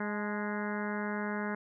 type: harmonic tone with a mistuned harmonic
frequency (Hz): 207.7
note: G#3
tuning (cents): 0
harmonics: 1 / 2 / 3 / 4 / 5 / 6 / 7 / 8 / 9 / 10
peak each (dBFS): -35 / -40 / -43 / -43 / -44 / -47 / -42 / -43 / -47 / -49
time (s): 0-1.55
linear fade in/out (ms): 5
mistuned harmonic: 4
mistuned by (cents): +44
effects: none